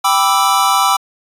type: chord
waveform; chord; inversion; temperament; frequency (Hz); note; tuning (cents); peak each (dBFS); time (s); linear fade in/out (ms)
square; E minor seventh; first; equal; 784 / 987.8 / 1174.7 / 1318.5; G5 / B5 / D6 / E6; 0 / 0 / 0 / 0; -17; 0.04-0.97; 10
effects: resampled to 32000 Hz